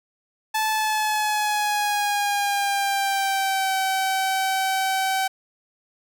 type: tone with pitch glide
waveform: sawtooth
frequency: 870 to 766.2 Hz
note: A5 to G5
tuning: -20 to -40 cents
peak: -17 dBFS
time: 0.54-5.28 s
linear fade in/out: 10 ms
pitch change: -220 cents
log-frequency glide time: 0.7-3.75 s
effects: none